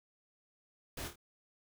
pink noise with echo, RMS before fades -42 dBFS, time 0.97-1.08 s, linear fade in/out 5 ms, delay 26 ms, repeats 3, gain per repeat -6 dB, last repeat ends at 1.158 s, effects none

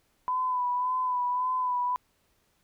sine tone with vibrato, 1000 Hz, B5, 21 cents sharp, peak -25 dBFS, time 0.28-1.96 s, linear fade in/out 0 ms, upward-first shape sine, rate 1.8 Hz, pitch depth 32 cents each way, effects pink hiss -70 dBFS RMS until 2.63 s

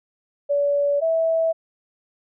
sine tone pair in turn, 572 / 653.1 Hz, D5 / E5, -46 / -16 cents, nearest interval major second, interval 230 cents, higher second, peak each -17 dBFS, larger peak neither, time 0.49-1.01 / 1.01-1.53 s, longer neither, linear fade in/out 20 ms, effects none

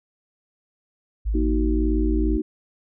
sine tone, 53.1 Hz, G#1, 39 cents sharp, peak -20 dBFS, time 1.25-2.38 s, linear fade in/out 20 ms
sine chord, D# minor, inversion second, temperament just, 233.3 / 311.1 / 373.4 Hz, A#3 / D#4 / F#4, +2 / 0 / +16 cents, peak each -28 / -23 / -28 dBFS, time 1.34-2.42 s, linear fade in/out 10 ms
effects none

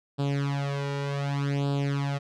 sawtooth tone with flanger, 140.8 Hz, C#3, 27 cents sharp, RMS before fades -28 dBFS, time 0.18-2.19 s, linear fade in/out 20 ms, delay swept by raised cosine 0.24 to 2.14 ms, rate 0.66 Hz, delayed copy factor +0.85, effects low-pass 5000 Hz 12 dB/octave

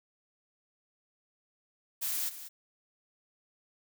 blue noise with echo, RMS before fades -33 dBFS, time 2.01-2.3 s, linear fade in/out 20 ms, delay 190 ms, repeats 1, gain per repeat -12 dB, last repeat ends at 2.49 s, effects none

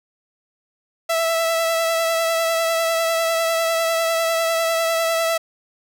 sawtooth tone with vibrato, 659.3 Hz, E5, in tune, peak -14 dBFS, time 1.09-5.38 s, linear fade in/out 10 ms, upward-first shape triangle, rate 10 Hz, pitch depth 24 cents each way, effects none

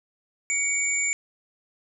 sine tone pair together, 2255 / 7159 Hz, C#7 / A8, +29 / +29 cents, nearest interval octave + minor sixth, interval 2000 cents, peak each -25 dBFS, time 0.5-1.13 s, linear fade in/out 0 ms, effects none

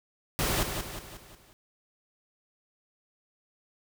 pink noise with echo, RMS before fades -28 dBFS, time 0.39-0.63 s, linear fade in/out 0 ms, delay 180 ms, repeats 5, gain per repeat -6 dB, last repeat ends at 1.53 s, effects none

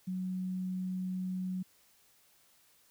sine tone, 185 Hz, F#3, in tune, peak -33 dBFS, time 0.07-1.63 s, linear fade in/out 10 ms, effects white hiss -66 dBFS RMS until 2.9 s

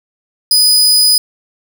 sawtooth tone, 4978 Hz, D#8, in tune, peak -4 dBFS, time 0.51-1.18 s, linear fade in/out 2 ms, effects none

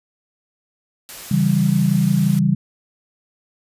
white noise, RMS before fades -35 dBFS, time 1.09-2.39 s, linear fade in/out 0 ms
sine chord, C# diminished, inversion none, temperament equal, 138.59 / 164.81 / 196 Hz, C#3 / E3 / G3, 0 / 0 / 0 cents, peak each -19 / -18 / -17 dBFS, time 1.31-2.55 s, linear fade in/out 5 ms
effects resampled to 32000 Hz

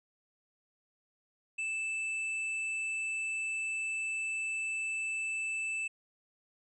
sine tone with tanh clipping, 2637 Hz, E7, in tune, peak -34 dBFS, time 1.58-5.88 s, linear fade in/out 10 ms, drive 9 dB, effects resampled to 22050 Hz

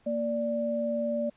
sine tone pair together, 232.5 / 585.9 Hz, A#3 / D5, -4 / -4 cents, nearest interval octave + major third, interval 1600 cents, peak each -31 / -28 dBFS, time 0.06-1.3 s, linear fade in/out 10 ms, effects pink hiss -64 dBFS RMS until 1.36 s + resampled to 8000 Hz

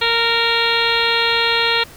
harmonic tone with a mistuned harmonic, 463.4 Hz, A#4, 10 cents flat, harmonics 1 / 2 / 3 / 4 / 5 / 6 / 7 / 8 / 9, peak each -23 / -23 / -23 / -23 / -23 / -23 / -23 / -23 / -23 dBFS, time 0.01-1.84 s, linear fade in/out 10 ms, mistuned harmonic 7, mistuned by +33 cents, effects pink hiss -41 dBFS RMS until 1.96 s

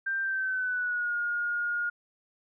sine tone with pitch glide, 1575 to 1427.7 Hz, G6 to F6, +8 to +38 cents, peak -27 dBFS, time 0.06-1.9 s, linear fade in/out 10 ms, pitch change -170 cents, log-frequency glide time 0.23-1.15 s, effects none

